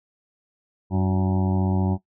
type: harmonic tone with a mistuned harmonic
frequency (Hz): 94.9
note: F#2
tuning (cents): +44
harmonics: 1 / 2 / 3 / 4 / 6 / 7 / 8 / 9 / 10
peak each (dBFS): -22 / -23 / -30 / -31 / -39 / -39 / -37 / -37 / -39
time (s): 0.9-1.98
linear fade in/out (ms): 50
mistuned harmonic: 4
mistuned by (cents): -53
effects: noise-tail reverb RT60 0.1 s tail -17 dB re dry